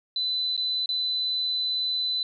sine tone with dropouts, 4009 Hz, B7, 25 cents sharp, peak -24 dBFS, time 0.16-2.23 s, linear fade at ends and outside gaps 2 ms, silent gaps 0.566-0.576 / 0.859-0.89 s, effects none

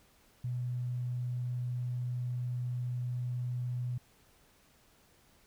triangle tone with tanh clipping, 123.47 Hz, B2, in tune, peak -32 dBFS, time 0.44-3.98 s, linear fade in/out 5 ms, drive 3 dB, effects pink hiss -65 dBFS RMS until 5.46 s

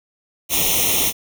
white noise with comb filter, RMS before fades -18 dBFS, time 0.49-1.13 s, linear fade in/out 50 ms, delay 0.32 ms, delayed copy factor +0.95, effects none

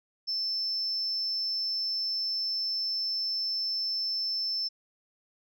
sine tone, 5300 Hz, E8, 9 cents sharp, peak -27 dBFS, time 0.27-4.69 s, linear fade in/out 20 ms, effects tanh soft clip ceiling -24 dBFS

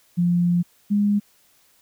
sine tone pair in turn, 174.61 / 204.9 Hz, F3 / G#3, 0 / -23 cents, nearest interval minor third, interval 277 cents, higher second, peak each -16 dBFS, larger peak neither, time 0.17-0.63 / 0.9-1.2 s, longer first, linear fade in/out 20 ms, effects white hiss -59 dBFS RMS until 1.81 s

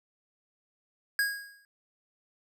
square tone with exponential decay, 1641 Hz, G#6, 21 cents flat, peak -23 dBFS, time 1.19-1.65 s, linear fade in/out 1 ms, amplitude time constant 100 ms, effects none

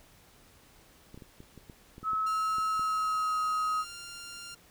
clicks, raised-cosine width 3 ms, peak -34 dBFS, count 11, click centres 1.144 / 1.176 / 1.222 / 1.404 / 1.577 / 1.698 / 1.981 / 2.03 / 2.133 / 2.584 / 2.795 s
sine tone with pitch glide, 1292 to 1264.7 Hz, E6 to D#6, -35 to +28 cents, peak -27 dBFS, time 2.03-3.85 s, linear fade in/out 50 ms, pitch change -37 cents, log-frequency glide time 2.69-3.39 s
10% pulse tone, 1393 Hz, F6, 5 cents flat, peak -34 dBFS, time 2.26-4.55 s, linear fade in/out 10 ms
effects pink hiss -59 dBFS RMS until 4.7 s

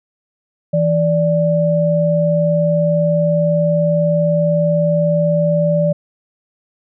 sine tone pair together, 164.12 / 586 Hz, E3 / D5, -7 / -4 cents, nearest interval octave + minor seventh, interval 2203 cents, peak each -15 / -14 dBFS, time 0.73-5.93 s, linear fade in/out 10 ms, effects none

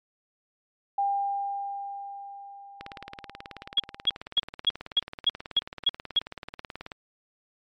sine tone with exponential decay, 799 Hz, G5, 33 cents sharp, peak -22 dBFS, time 0.98-4.16 s, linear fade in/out 5 ms, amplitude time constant 690 ms
click train, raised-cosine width 0.3 ms, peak -21 dBFS, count 77, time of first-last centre 2.81-6.918 s, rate 18.5 Hz
sine tone bursts, 3319 Hz, G#7, 2 cents flat, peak -18 dBFS, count 9, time 3.77-6.191 s, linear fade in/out 5 ms, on 29 ms, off 270 ms
effects MP3 64 kbps

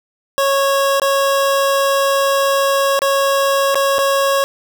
25% pulse tone with dropouts, 551 Hz, C#5, 11 cents flat, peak -9 dBFS, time 0.38-4.44 s, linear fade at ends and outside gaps 0 ms, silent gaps 0.998-1.018 / 2.991-3.019 / 3.745-3.755 / 3.983-3.989 s, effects none

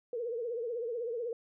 sine tone with vibrato, 470 Hz, A#4, 14 cents sharp, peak -33 dBFS, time 0.13-1.33 s, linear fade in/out 2 ms, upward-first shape triangle, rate 16 Hz, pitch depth 120 cents each way, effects none

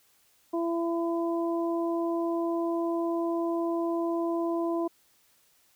harmonic tone, 336.3 Hz, E4, 35 cents sharp, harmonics 1 / 2 / 3, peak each -27 / -33 / -37 dBFS, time 0.53-4.88 s, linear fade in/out 10 ms, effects white hiss -65 dBFS RMS until 5.75 s

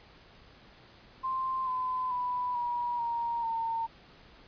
sine tone with pitch steps, 1046.5 / 1017.9 / 990 / 963 / 936.6 / 911 Hz, C6 / C6 / B5 / B5 / A#5 / A#5, 0 / -48 / +4 / -44 / +8 / -40 cents, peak -29 dBFS, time 1.23-3.87 s, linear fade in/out 20 ms, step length 440 ms, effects pink hiss -56 dBFS RMS until 4.47 s + resampled to 11025 Hz

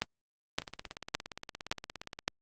two click trains, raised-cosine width 0.2 ms, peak -23 / -11 dBFS, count 28 / 5, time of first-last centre 0.62-2.19 / 0.02-2.28 s, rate 17.2 / 1.77 Hz, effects Opus 32 kbps

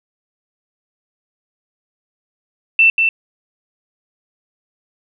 sine tone with echo, 2673 Hz, E7, 23 cents sharp, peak -7 dBFS, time 2.79-2.9 s, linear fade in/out 2 ms, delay 190 ms, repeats 1, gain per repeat -4 dB, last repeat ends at 3.09 s, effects none

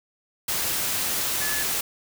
sine tone in noise, 1718 Hz, A6, 42 cents flat, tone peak -30 dBFS, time 1.41-1.63 s, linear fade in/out 5 ms, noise white, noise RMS -26 dBFS, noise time 0.48-1.81 s, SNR -7 dB, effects none

